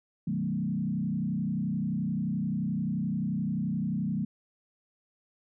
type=tone with frequency modulation; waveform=sine; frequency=191.8 Hz; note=G3; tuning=37 cents flat; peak=-27 dBFS; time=0.27-4.25 s; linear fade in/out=5 ms; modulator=31.5 Hz; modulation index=1.5; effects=none